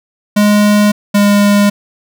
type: tone pair in turn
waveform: square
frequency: 207.7 / 203.9 Hz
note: G#3 / G#3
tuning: 0 / -32 cents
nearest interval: unison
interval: 32 cents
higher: first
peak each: -7 dBFS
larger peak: neither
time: 0.36-0.92 / 1.14-1.7 s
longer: neither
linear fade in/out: 10 ms
effects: none